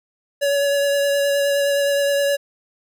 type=tone with vibrato; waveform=square; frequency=565 Hz; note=C#5; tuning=33 cents sharp; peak=-17 dBFS; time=0.41-2.37 s; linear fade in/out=20 ms; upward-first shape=sine; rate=9.6 Hz; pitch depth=14 cents each way; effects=none